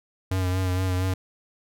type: tone with vibrato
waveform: square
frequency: 92.5 Hz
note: F#2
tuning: in tune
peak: -23 dBFS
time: 0.31-1.14 s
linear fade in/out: 5 ms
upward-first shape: sine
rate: 4.3 Hz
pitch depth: 32 cents each way
effects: none